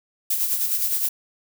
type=noise with tremolo; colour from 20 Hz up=violet; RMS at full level=-21 dBFS; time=0.3-1.09 s; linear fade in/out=5 ms; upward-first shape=sine; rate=9.7 Hz; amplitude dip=50%; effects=none